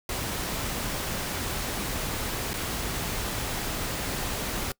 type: noise with dropouts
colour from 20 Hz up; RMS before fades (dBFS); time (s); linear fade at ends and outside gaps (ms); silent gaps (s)
pink; -31; 0.09-4.72; 2; 2.533-2.539
effects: noise-tail reverb RT60 0.1 s tail -24 dB re dry